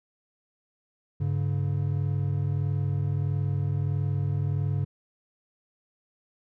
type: tone pair together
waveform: triangle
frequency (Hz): 100.3 / 141.85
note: G2 / C#3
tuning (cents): +40 / +40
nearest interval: tritone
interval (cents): 600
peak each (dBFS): -25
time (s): 1.2-4.85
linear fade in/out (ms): 10
effects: none